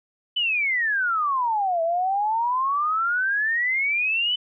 sine exponential two-way sweep, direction down then up, 3034 to 650 to 3034 Hz, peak -20 dBFS, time 0.36-4.36 s, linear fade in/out 10 ms, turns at 1.82 s, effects none

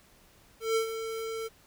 square tone with ADSR envelope, 448.3 Hz, A4, 32 cents sharp, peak -24 dBFS, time 0.6-1.49 s, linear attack 160 ms, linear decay 100 ms, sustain -10 dB, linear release 27 ms, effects pink hiss -60 dBFS RMS until 1.66 s

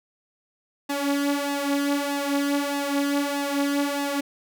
sawtooth tone with flanger, 283.5 Hz, C#4, 39 cents sharp, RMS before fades -25 dBFS, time 0.89-4.21 s, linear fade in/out 10 ms, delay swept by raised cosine 1.1 to 4.2 ms, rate 1.6 Hz, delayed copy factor +0.65, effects none

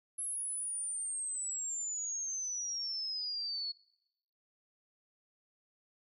sine exponential sweep, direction down, 11000 to 4357 Hz, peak -35 dBFS, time 0.18-3.72 s, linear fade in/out 10 ms, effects noise-tail reverb RT60 0.9 s tail -24 dB re dry

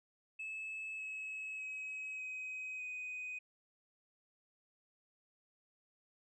sine tone with pitch steps, 2600 / 2575 / 2549 / 2525 / 2500 Hz, E7 / E7 / D#7 / D#7 / D#7, -24 / -41 / +41 / +25 / +8 cents, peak -39 dBFS, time 0.39-3.39 s, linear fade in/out 10 ms, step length 600 ms, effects tanh soft clip ceiling -39 dBFS

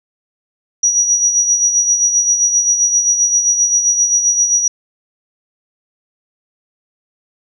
sine tone with tremolo, 5800 Hz, F#8, 35 cents flat, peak -8 dBFS, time 0.83-4.68 s, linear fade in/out 5 ms, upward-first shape sine, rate 7.6 Hz, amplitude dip 55%, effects none

